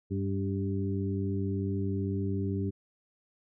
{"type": "harmonic tone with a mistuned harmonic", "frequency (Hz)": 98, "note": "G2", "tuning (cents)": 0, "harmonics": [1, 2, 3, 4], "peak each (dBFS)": [-31, -34, -36, -37], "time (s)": [0.1, 2.71], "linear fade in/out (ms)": 20, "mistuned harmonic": 3, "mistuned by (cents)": -27, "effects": []}